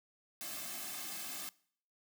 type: noise with comb filter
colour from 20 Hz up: white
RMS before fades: -43 dBFS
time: 0.41-1.49 s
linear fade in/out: 0 ms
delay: 2.1 ms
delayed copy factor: -0.8
effects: noise-tail reverb RT60 0.6 s tail -23 dB re dry + high-pass 150 Hz 12 dB/octave